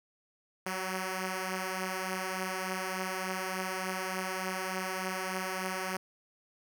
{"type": "beating tone pair", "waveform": "5% pulse", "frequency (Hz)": [186.4, 189.8], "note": ["F#3", "F#3"], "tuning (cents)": [13, 44], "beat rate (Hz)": 3.4, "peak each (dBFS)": [-23, -28], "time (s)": [0.66, 5.97], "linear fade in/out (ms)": 5, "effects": []}